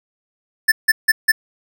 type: tone bursts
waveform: square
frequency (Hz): 1760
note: A6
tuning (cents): 0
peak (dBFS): -10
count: 4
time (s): 0.68-1.32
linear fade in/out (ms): 10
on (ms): 40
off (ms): 160
effects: none